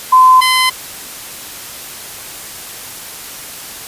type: tone pair in turn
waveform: sine / 15% pulse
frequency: 1026 / 1026 Hz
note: C6 / C6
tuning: -34 / -34 cents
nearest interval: unison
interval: 0 cents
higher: neither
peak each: -3 dBFS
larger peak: neither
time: 0.12-0.41 / 0.41-0.7 s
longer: neither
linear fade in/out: 10 ms
effects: white hiss -29 dBFS RMS until 3.87 s + resampled to 32000 Hz